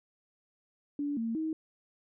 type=tone with pitch steps; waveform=sine; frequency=288.5 / 227.8 / 316.7 Hz; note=D4 / A#3 / D#4; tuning=-31 / -40 / +31 cents; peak=-30 dBFS; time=0.99-1.53 s; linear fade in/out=2 ms; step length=180 ms; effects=none